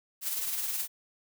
blue noise with tremolo, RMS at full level -31 dBFS, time 0.21-0.88 s, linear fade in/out 50 ms, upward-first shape sine, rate 19 Hz, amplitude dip 40%, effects none

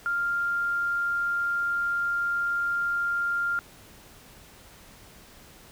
sine tone, 1396.9 Hz, F6, in tune, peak -24 dBFS, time 0.06-3.59 s, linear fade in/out 0 ms, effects pink hiss -51 dBFS RMS until 5.71 s

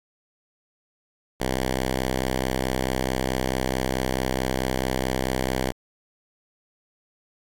5% pulse tone, 64.6 Hz, C2, 21 cents flat, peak -12 dBFS, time 1.4-5.72 s, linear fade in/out 5 ms, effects AAC 64 kbps

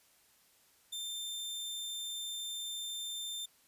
sawtooth tone, 3582 Hz, A7, 30 cents sharp, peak -35 dBFS, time 0.92-3.46 s, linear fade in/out 10 ms, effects white hiss -67 dBFS RMS until 3.67 s + resampled to 32000 Hz

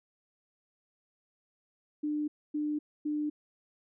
sine tone bursts, 299.1 Hz, D4, 32 cents sharp, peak -29 dBFS, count 3, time 2.03-3.3 s, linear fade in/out 10 ms, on 250 ms, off 260 ms, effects none

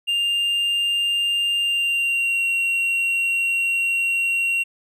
triangle tone with pitch glide, 2800 to 2746 Hz, F7 to F7, +4 to -30 cents, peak -17 dBFS, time 0.07-4.64 s, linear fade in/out 20 ms, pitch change -34 cents, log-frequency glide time 1.6-2.43 s, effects none

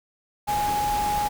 sine tone in noise, 830.6 Hz, G#5, in tune, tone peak -22 dBFS, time 0.47-1.29 s, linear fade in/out 20 ms, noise pink, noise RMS -32 dBFS, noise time 0.47-1.29 s, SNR +7 dB, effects none

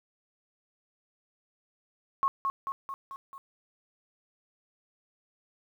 sine tone with echo, 1091 Hz, C#6, 28 cents flat, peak -22 dBFS, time 2.23-2.28 s, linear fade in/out 0 ms, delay 220 ms, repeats 5, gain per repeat -4 dB, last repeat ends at 3.38 s, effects 10-bit

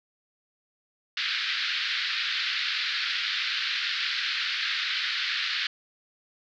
white band-pass noise, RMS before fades -29 dBFS, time 1.17-5.67 s, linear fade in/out 2 ms, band 1400 to 4500 Hz, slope 48 dB/octave, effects none

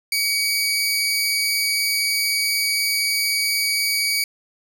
25% pulse tone pair together, 2258 / 4785 Hz, C#7 / D8, +31 / +32 cents, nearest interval octave + minor second, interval 1301 cents, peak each -17 / -18 dBFS, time 0.12-4.24 s, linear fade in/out 2 ms, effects none

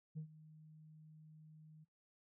sine tone with ADSR envelope, 155.56 Hz, D#3, in tune, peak -39 dBFS, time 0.15-1.85 s, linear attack 26 ms, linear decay 93 ms, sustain -18 dB, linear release 19 ms, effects noise-tail reverb RT60 0.2 s tail -23 dB re dry + tanh soft clip ceiling -40 dBFS

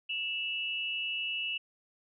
sine tone pair together, 2660 / 2908 Hz, E7 / F#7, +15 / -31 cents, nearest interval major second, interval 154 cents, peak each -34 / -35 dBFS, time 0.09-1.58 s, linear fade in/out 10 ms, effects none

